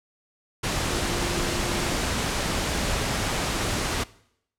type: tone in noise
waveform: sine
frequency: 349.2 Hz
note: F4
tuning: in tune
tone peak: -33 dBFS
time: 0.91-1.97 s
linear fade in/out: 10 ms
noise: pink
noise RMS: -26 dBFS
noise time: 0.63-4.04 s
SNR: -10 dB
effects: noise-tail reverb RT60 0.7 s tail -20 dB re dry + low-pass 9000 Hz 12 dB/octave